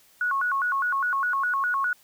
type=tone with vibrato; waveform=sine; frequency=1266 Hz; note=D#6; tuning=30 cents sharp; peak=-22 dBFS; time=0.21-1.93 s; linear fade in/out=2 ms; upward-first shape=square; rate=4.9 Hz; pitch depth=250 cents each way; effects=white hiss -58 dBFS RMS until 2.03 s